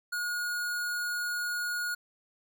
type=tone; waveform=square; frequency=1442 Hz; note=F#6; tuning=45 cents flat; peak=-31 dBFS; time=0.12-1.95 s; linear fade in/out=10 ms; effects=none

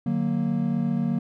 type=chord; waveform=triangle; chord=D augmented; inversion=none; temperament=equal with one note detuned; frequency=149.92 / 185 / 233.1 Hz; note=D3 / F#3 / A#3; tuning=+36 / 0 / 0 cents; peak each=-26 / -25 / -23 dBFS; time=0.06-1.19 s; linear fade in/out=5 ms; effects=none

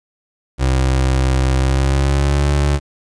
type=tone with pitch glide; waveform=30% pulse; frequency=65.41 to 71.74 Hz; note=C2 to D2; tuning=0 to -40 cents; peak=-10 dBFS; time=0.58-2.8 s; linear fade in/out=50 ms; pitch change=+160 cents; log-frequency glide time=1.57-2.49 s; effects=resampled to 22050 Hz + 8-bit

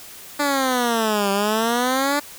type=exponential two-way sweep; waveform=10% pulse; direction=down then up; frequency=293.7 to 196 to 293.7 Hz; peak=-10 dBFS; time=0.39-2.2 s; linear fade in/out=10 ms; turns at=1.31 s; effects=white hiss -40 dBFS RMS until 2.38 s

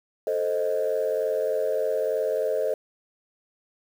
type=chord; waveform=sine; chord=A diminished; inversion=none; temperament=equal; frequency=440 / 523.3 / 622.3 Hz; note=A4 / C5 / Eb5; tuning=0 / 0 / 0 cents; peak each=-26 dBFS; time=0.27-2.74 s; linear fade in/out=2 ms; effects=tanh soft clip ceiling -16 dBFS + 8-bit

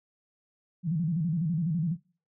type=tone with vibrato; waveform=sine; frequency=164.81 Hz; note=E3; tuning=in tune; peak=-25 dBFS; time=0.83-1.97 s; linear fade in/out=50 ms; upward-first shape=square; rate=12 Hz; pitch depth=130 cents each way; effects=noise-tail reverb RT60 0.4 s tail -22 dB re dry

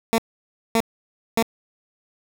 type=tone bursts; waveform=15% pulse; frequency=227.1 Hz; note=A#3; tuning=45 cents flat; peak=-10 dBFS; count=3; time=0.13-1.426 s; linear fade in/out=0 ms; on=52 ms; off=570 ms; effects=none

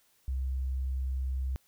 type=tone; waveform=sine; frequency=65.41 Hz; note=C2; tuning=in tune; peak=-29 dBFS; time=0.28-1.56 s; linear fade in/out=0 ms; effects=white hiss -68 dBFS RMS until 1.67 s

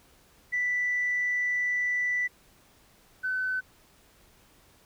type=tone pair in turn; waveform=sine; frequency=1975.5 / 1514.7 Hz; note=B6 / F#6; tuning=0 / +40 cents; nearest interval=perfect fourth; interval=460 cents; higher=first; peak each=-24 / -26 dBFS; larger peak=first; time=0.52-2.28 / 3.23-3.61 s; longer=first; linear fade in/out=20 ms; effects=tanh soft clip ceiling -20 dBFS + pink hiss -60 dBFS RMS until 4.85 s

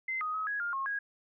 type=tone with pitch steps; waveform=sine; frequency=2068 / 1248 / 1275 / 1664 / 1408 / 1081 / 1646 Hz; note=C7 / D#6 / D#6 / G#6 / F6 / C#6 / G#6; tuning=-21 / +5 / +42 / +3 / +14 / -44 / -16 cents; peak=-31 dBFS; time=0.08-0.99 s; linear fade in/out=5 ms; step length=130 ms; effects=none

